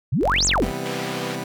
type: exponential two-way sweep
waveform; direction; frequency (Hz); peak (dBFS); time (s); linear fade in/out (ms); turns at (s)
sine; up then down; 103.83 to 8210 to 176.1; -17; 0.12-0.65; 10; 0.46
type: tone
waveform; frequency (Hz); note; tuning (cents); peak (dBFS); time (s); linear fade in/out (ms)
sawtooth; 46.2; F#1; -2; -21; 0.2-0.73; 50
type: chord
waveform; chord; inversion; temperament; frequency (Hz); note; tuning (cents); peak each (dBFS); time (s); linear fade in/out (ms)
15% pulse; C major seventh; none; equal with one note detuned; 130.81 / 163.58 / 196 / 246.9; C3 / E3 / G3 / B3; 0 / -13 / 0 / 0; -26; 0.62-1.44; 5
type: band-pass noise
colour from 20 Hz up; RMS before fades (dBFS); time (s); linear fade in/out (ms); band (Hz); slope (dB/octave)
white; -34; 0.85-1.36; 10; 530 to 3000; 12
effects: none